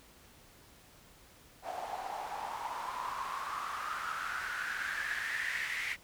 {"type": "noise with band-pass filter sweep", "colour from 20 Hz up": "white", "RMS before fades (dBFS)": -38, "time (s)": [1.62, 5.97], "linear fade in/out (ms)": 50, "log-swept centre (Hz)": [710, 2100], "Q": 7.3, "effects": ["pink hiss -59 dBFS RMS until 6.03 s"]}